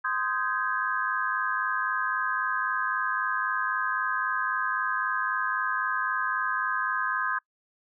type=chord; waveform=sine; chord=Ab major seventh; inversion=first; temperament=just; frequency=1038.3 / 1245.9 / 1557.4 / 1661.2 Hz; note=C6 / Eb6 / G6 / Ab6; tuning=-14 / +2 / -12 / 0 cents; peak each=-31 dBFS; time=0.04-7.39 s; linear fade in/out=10 ms; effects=noise-tail reverb RT60 0.1 s tail -25 dB re dry